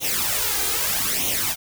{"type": "noise with flanger", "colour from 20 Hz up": "white", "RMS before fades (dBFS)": -23, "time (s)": [0, 1.56], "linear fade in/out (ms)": 50, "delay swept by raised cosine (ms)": [0.31, 2.51], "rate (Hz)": 0.8, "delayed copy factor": 0.7, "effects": []}